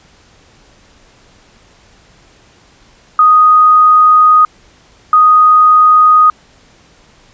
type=tone bursts at uneven times; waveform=sine; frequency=1244.5 Hz; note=D#6; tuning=in tune; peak=-3 dBFS; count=2; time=3.19-4.45 / 5.13-6.3 s; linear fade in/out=2 ms; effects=pink hiss -46 dBFS RMS until 7.33 s + resampled to 16000 Hz